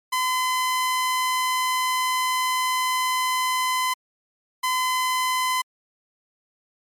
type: tone pair in turn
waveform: sawtooth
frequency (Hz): 1020 / 1020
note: C6 / C6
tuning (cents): -44 / -44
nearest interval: unison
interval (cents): 0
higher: neither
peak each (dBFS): -17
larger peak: neither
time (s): 0.12-3.94 / 4.63-5.62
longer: first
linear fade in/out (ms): 10
effects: MP3 64 kbps